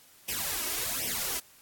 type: noise with flanger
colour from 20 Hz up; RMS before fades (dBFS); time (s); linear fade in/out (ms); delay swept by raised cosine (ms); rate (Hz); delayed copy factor
white; -32; 0.28-1.4; 10; 0.35 to 3.15; 1.3; +1
effects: white hiss -57 dBFS RMS until 1.61 s + AAC 64 kbps